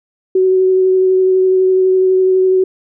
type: tone with vibrato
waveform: sine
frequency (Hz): 374.5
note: F#4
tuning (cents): +21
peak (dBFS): -8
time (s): 0.35-2.64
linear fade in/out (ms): 5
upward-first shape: triangle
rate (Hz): 12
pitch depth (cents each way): 14
effects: none